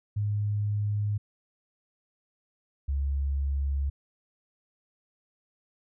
sine tone pair in turn, 103.83 / 69.43 Hz, G#2 / C#2, 0 / +3 cents, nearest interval perfect fifth, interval 697 cents, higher first, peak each -25 dBFS, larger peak neither, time 0.16-1.18 / 2.88-3.9 s, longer neither, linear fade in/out 10 ms, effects none

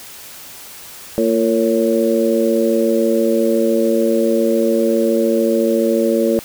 harmonic tone with a mistuned harmonic, 114.2 Hz, A#2, 35 cents flat, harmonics 2 / 3 / 4 / 5, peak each -18 / -18 / -18 / -18 dBFS, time 1.18-6.39 s, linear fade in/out 0 ms, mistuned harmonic 5, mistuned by -43 cents, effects white hiss -36 dBFS RMS until 6.44 s

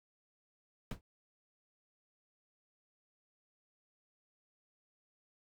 brown noise with exponential decay, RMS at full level -32 dBFS, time 0.91-1.01 s, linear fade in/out 1 ms, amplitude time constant 20 ms, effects none

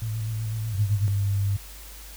sine tone with vibrato, 110 Hz, A2, in tune, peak -26 dBFS, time 0.02-1.08 s, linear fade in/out 0 ms, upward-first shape square, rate 8 Hz, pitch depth 32 cents each way
sine tone with pitch glide, 101.2 to 99.58 Hz, G#2 to G2, -44 to +28 cents, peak -21 dBFS, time 0.74-1.57 s, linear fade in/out 10 ms, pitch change -28 cents, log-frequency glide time 0.94-1.34 s
effects added 50 Hz sine -42 dBFS peak until 2.16 s + white hiss -45 dBFS RMS until 2.16 s

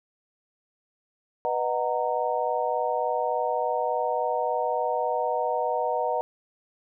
sine chord, B major seventh, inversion none, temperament just, 493.9 / 617.4 / 740.8 / 926 Hz, B4 / D#5 / F#5 / A#5, 0 / -14 / +2 / -12 cents, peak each -29 dBFS, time 1.45-6.21 s, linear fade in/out 0 ms, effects none

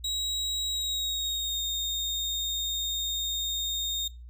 35% pulse tone with pitch glide, 3838 to 3688 Hz, A#7 to A#7, +50 to -19 cents, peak -27 dBFS, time 0.04-4.08 s, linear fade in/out 5 ms, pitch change -69 cents, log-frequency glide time 0.72-1.61 s, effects noise-tail reverb RT60 0.3 s tail -23 dB re dry + added 60 Hz sine -42 dBFS peak until 4.29 s

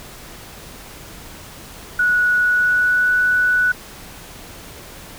sine tone with pitch glide, 1466 to 1481.3 Hz, F#6 to F#6, -16 to +2 cents, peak -13 dBFS, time 1.99-3.72 s, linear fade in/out 5 ms, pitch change +18 cents, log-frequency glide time 2.39-3.16 s, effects pink hiss -38 dBFS RMS until 5.18 s

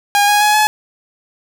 sawtooth tone with pitch steps, 815 / 827.3 / 839.9 / 852.6 Hz, G#5 / G#5 / G#5 / G#5, -33 / -7 / +19 / +45 cents, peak -6 dBFS, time 0.15-0.67 s, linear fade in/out 0 ms, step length 130 ms, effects none

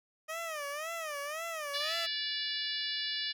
15% pulse tone with vibrato, 617 Hz, D#5, 15 cents flat, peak -30 dBFS, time 0.28-2.07 s, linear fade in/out 20 ms, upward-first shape sine, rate 1.9 Hz, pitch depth 150 cents each way
harmonic tone, 579 Hz, D5, 25 cents flat, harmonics 3 / 4 / 5 / 6 / 7 / 8 / 9, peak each -41 / -47 / -40 / -39 / -39 / -41 / -43 dBFS, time 1.73-3.33 s, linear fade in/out 20 ms
effects none

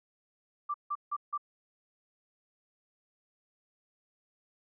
sine tone bursts, 1174.7 Hz, D6, in tune, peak -30 dBFS, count 4, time 0.69-1.378 s, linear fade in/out 10 ms, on 52 ms, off 160 ms, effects none

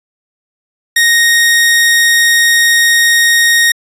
sawtooth tone, 1864.7 Hz, A#6, in tune, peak -3 dBFS, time 0.96-3.72 s, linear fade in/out 5 ms, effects resampled to 32000 Hz

